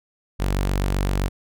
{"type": "tone", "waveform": "sawtooth", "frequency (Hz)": 47.71, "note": "G1", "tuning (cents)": -46, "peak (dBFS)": -16, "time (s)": [0.39, 1.29], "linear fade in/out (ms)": 20, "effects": []}